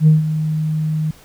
sine tone with ADSR envelope, 155.56 Hz, D#3, in tune, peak -4 dBFS, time 0-1.11 s, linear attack 70 ms, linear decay 150 ms, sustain -12 dB, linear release 5 ms, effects tanh soft clip ceiling -3 dBFS + pink hiss -46 dBFS RMS until 1.24 s

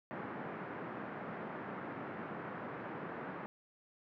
pink band-pass noise, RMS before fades -44 dBFS, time 0.11-3.46 s, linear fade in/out 0 ms, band 150 to 1800 Hz, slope 24 dB/octave, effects none

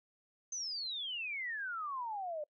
sine exponential sweep, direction down, 6300 to 582 Hz, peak -37 dBFS, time 0.52-2.44 s, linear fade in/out 5 ms, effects noise-tail reverb RT60 0.1 s tail -24 dB re dry

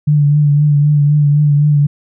sine tone with vibrato, 146.83 Hz, D3, in tune, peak -7 dBFS, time 0.07-1.87 s, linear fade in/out 10 ms, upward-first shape triangle, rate 3.9 Hz, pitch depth 40 cents each way, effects none

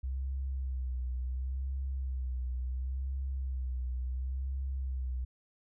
sine tone with vibrato, 64.6 Hz, C2, 21 cents flat, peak -32 dBFS, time 0.03-5.25 s, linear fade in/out 10 ms, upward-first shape sine, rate 0.71 Hz, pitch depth 58 cents each way, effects none

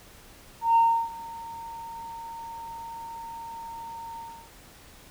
sine tone with ADSR envelope, 919 Hz, A#5, 25 cents flat, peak -14 dBFS, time 0.61-4.51 s, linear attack 150 ms, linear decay 330 ms, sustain -22 dB, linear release 320 ms, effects tanh soft clip ceiling -13 dBFS + pink hiss -51 dBFS RMS until 5.1 s

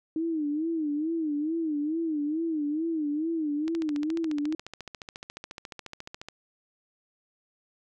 sine tone with vibrato, 311.1 Hz, D#4, in tune, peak -26 dBFS, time 0.16-4.55 s, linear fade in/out 2 ms, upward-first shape sine, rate 2.3 Hz, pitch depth 120 cents each way
click train, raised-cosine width 0.2 ms, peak -22 dBFS, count 38, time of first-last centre 3.68-6.286 s, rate 14.2 Hz
effects none

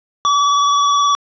square tone with vibrato, 1144 Hz, D6, 46 cents flat, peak -12 dBFS, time 0.25-1.15 s, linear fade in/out 0 ms, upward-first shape sine, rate 19 Hz, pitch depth 20 cents each way, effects resampled to 16000 Hz + 9-bit

